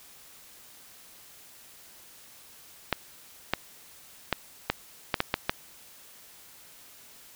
clicks, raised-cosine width 0.3 ms, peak -7 dBFS, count 8, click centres 2.927 / 3.536 / 4.327 / 4.7 / 5.142 / 5.204 / 5.341 / 5.495 s, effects white hiss -52 dBFS RMS until 7.35 s

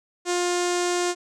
sawtooth tone with low-pass filter, 353.7 Hz, F4, 22 cents sharp, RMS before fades -24 dBFS, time 0.25-1.15 s, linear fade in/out 50 ms, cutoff 7400 Hz, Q 2.9, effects none

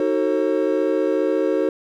triangle chord, D# diminished seventh, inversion none, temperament just, 311.1 / 373.4 / 448 / 537.6 Hz, D#4 / F#4 / A4 / C5, 0 / +16 / +31 / +47 cents, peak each -21 dBFS, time 0-1.69 s, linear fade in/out 2 ms, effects none

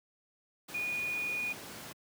sine tone in noise, 2456 Hz, D#7, 23 cents flat, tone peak -32 dBFS, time 0.74-1.53 s, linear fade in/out 10 ms, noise pink, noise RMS -45 dBFS, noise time 0.68-1.93 s, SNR +10 dB, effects high-pass 150 Hz 12 dB/octave

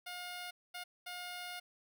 10% pulse tone bursts at uneven times, 714 Hz, F5, 38 cents sharp, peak -34 dBFS, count 3, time 0.06-0.51 / 0.74-0.84 / 1.06-1.6 s, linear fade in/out 10 ms, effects none

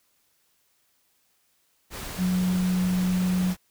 sine tone in noise, 182.7 Hz, F#3, 22 cents flat, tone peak -21 dBFS, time 2.17-3.55 s, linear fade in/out 50 ms, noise pink, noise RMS -36 dBFS, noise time 1.9-3.57 s, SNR +12 dB, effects white hiss -68 dBFS RMS until 3.7 s

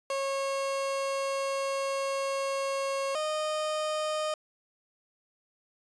30% pulse tone pair in turn, 546 / 615.9 Hz, C#5 / D#5, -26 / -18 cents, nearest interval major second, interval 208 cents, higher second, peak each -26 dBFS, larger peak neither, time 0.1-3.15 / 3.15-4.34 s, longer first, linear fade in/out 2 ms, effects resampled to 22050 Hz

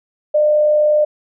sine tone with frequency modulation, 602 Hz, D5, 43 cents sharp, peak -10 dBFS, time 0.34-1.05 s, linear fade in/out 10 ms, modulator 48 Hz, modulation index 0.21, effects none

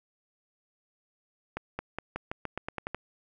accelerating click train, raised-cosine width 0.5 ms, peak -18 dBFS, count 11, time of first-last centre 1.57-2.946 s, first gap 220 ms, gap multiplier 0.89, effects none

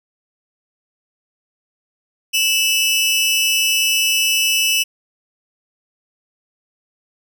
sawtooth tone pair together, 2637 / 2945 Hz, E7 / F#7, 0 / -9 cents, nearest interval major second, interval 191 cents, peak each -14 dBFS, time 2.33-4.84 s, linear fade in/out 20 ms, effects none

